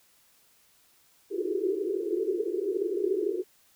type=band-pass noise; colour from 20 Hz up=white; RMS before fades=-29 dBFS; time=1.3-3.44 s; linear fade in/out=50 ms; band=340 to 430 Hz; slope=96 dB/octave; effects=white hiss -63 dBFS RMS until 3.75 s